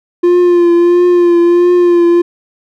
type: tone with vibrato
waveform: triangle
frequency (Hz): 349.2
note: F4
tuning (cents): 0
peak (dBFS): -3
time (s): 0.23-2.22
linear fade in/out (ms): 10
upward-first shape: triangle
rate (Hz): 1.5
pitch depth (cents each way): 35
effects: none